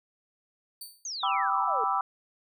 15% pulse tone with exponential decay, 4562 Hz, C#8, 49 cents sharp, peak -30 dBFS, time 0.81-1.09 s, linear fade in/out 5 ms, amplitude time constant 60 ms
sine exponential sweep, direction down, 6645 to 415.3 Hz, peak -33 dBFS, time 1.05-1.84 s, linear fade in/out 2 ms
sine chord, E minor seventh, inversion first, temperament equal, 784 / 987.8 / 1174.7 / 1318.5 Hz, G5 / B5 / D6 / E6, 0 / 0 / 0 / 0 cents, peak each -30 dBFS, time 1.23-2.01 s, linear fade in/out 2 ms
effects none

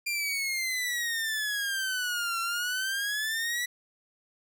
sawtooth exponential two-way sweep, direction down then up, 2397 to 1353 to 1968 Hz, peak -25 dBFS, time 0.06-3.66 s, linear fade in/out 10 ms, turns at 2.4 s, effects none

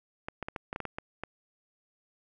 clicks, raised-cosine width 0.5 ms, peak -20 dBFS, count 10, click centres 0.285 / 0.427 / 0.485 / 0.562 / 0.729 / 0.761 / 0.803 / 0.853 / 0.985 / 1.236 s, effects none

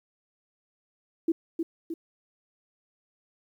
sine tone with echo, 329.6 Hz, E4, in tune, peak -20 dBFS, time 1.28-1.32 s, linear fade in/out 5 ms, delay 310 ms, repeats 2, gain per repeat -5 dB, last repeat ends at 1.94 s, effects 10-bit

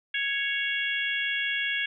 harmonic tone, 554.4 Hz, C#5, in tune, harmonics 3 / 4 / 5 / 6, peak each -30 / -31 / -32 / -33 dBFS, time 0.14-1.86 s, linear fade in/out 5 ms, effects none

